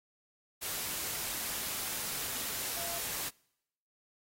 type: tone in noise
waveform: sine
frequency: 684 Hz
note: F5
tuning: 36 cents flat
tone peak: -45 dBFS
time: 2.76-2.99 s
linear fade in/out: 20 ms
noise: white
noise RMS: -37 dBFS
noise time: 0.61-3.3 s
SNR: -11 dB
effects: noise-tail reverb RT60 0.8 s tail -26 dB re dry + AAC 48 kbps